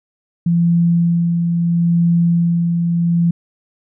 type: tone with tremolo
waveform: sine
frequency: 170.3 Hz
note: F3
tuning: 43 cents flat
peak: -10 dBFS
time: 0.46-3.31 s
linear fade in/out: 5 ms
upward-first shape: sine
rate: 0.75 Hz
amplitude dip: 35%
effects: none